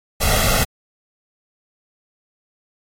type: noise with comb filter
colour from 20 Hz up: pink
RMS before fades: -17 dBFS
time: 0.2-0.65 s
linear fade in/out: 20 ms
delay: 1.5 ms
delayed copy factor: +0.8
effects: AAC 48 kbps